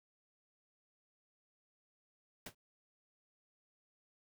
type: noise with exponential decay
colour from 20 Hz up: pink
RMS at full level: -40 dBFS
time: 2.46-2.55 s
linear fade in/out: 5 ms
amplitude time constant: 18 ms
effects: none